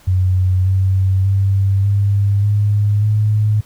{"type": "tone with pitch steps", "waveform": "sine", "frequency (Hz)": [92.5, 95.1, 97.77, 100.52, 103.35, 106.25], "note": ["F#2", "F#2", "G2", "G2", "G#2", "G#2"], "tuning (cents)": [0, 48, -4, 44, -8, 40], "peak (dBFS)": -11, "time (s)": [0.07, 3.61], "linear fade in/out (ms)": 10, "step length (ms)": 590, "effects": ["pink hiss -48 dBFS RMS until 3.65 s"]}